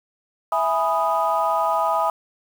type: chord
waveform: sine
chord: E major seventh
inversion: none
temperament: equal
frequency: 659.3 / 830.6 / 987.8 / 1244.5 Hz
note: E5 / G#5 / B5 / D#6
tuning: 0 / 0 / 0 / 0 cents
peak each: -23 dBFS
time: 0.52-2.1 s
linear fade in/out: 2 ms
effects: tanh soft clip ceiling -9 dBFS + 7-bit